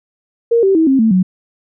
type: tone with pitch steps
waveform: sine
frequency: 466.2 / 387.5 / 322.1 / 267.8 / 222.6 / 185.01 Hz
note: A#4 / G4 / E4 / C4 / A3 / F#3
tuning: 0 / -20 / -40 / +40 / +20 / 0 cents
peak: -8 dBFS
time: 0.51-1.23 s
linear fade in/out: 10 ms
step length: 120 ms
effects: none